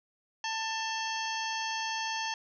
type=harmonic tone with a mistuned harmonic; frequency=889 Hz; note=A5; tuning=18 cents sharp; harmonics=1 / 2 / 3 / 4 / 5 / 6 / 7; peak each=-35 / -38 / -40 / -41 / -42 / -43 / -43 dBFS; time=0.44-2.34 s; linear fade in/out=2 ms; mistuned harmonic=4; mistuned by=-150 cents; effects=none